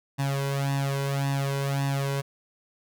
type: tone with flanger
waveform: sawtooth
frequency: 138.59 Hz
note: C#3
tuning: in tune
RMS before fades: -27 dBFS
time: 0.18-2.22 s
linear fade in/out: 20 ms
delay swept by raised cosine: 1.1 to 2.01 ms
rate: 1.8 Hz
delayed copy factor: +0.8
effects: none